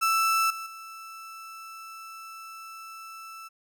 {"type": "tone with level steps", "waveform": "35% pulse", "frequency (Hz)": 1323, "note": "E6", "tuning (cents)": 6, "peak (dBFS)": [-20, -33, -39], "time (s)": [0.01, 3.49], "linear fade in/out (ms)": 20, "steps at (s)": [0.5, 0.66], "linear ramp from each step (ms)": 5, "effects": []}